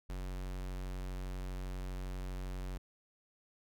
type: tone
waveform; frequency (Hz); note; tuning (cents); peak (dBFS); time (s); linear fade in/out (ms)
square; 46.25; F#1; 0; -39; 0.09-2.78; 10
effects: none